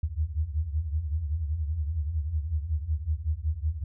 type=tone cluster; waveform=sine; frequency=72.6 / 78.1 / 83.3 Hz; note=D2 / D#2 / E2; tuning=-19 / +7 / +19 cents; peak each=-31 dBFS; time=0.03-3.84 s; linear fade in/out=5 ms; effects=none

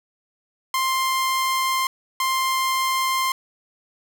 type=tone bursts at uneven times; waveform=sawtooth; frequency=1051 Hz; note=C6; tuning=7 cents sharp; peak=-16 dBFS; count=2; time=0.74-1.87 / 2.2-3.32 s; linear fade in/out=2 ms; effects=none

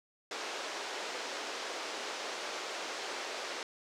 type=band-pass noise; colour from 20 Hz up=pink; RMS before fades=-40 dBFS; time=0.31-3.63 s; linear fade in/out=2 ms; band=380 to 6500 Hz; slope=24 dB/octave; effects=none

